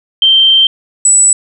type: tone pair in turn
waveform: sine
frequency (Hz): 3136 / 7902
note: G7 / B8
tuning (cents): 0 / 0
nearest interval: octave + major third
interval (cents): 1600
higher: second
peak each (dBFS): -4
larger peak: neither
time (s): 0.22-0.67 / 1.05-1.33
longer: first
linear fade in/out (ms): 2
effects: none